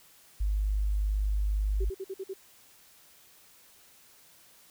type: tone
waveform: sine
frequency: 51 Hz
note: G#1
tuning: 31 cents flat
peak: -25 dBFS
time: 0.4-1.9 s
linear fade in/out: 10 ms
type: tone bursts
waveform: sine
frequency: 383.8 Hz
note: G4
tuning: 37 cents flat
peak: -33 dBFS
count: 6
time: 1.8-2.338 s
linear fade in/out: 10 ms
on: 48 ms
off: 50 ms
effects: white hiss -58 dBFS RMS until 4.7 s